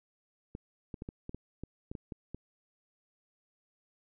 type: clicks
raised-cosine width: 3 ms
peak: -27 dBFS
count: 11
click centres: 0.551 / 0.942 / 1.021 / 1.089 / 1.294 / 1.346 / 1.636 / 1.915 / 1.952 / 2.122 / 2.346 s
effects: none